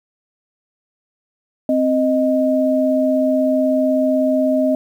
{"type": "tone pair together", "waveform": "sine", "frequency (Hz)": [261.6, 622.3], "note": ["C4", "D#5"], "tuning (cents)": [0, 0], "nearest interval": "octave + minor third", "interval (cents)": 1500, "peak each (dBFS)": -16, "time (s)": [1.69, 4.75], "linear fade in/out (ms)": 2, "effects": ["8-bit"]}